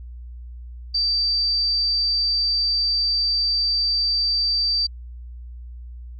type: tone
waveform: sine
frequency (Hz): 4655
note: D8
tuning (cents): -16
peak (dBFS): -18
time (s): 0.94-4.87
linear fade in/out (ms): 10
effects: added 60 Hz sine -34 dBFS peak until 6.19 s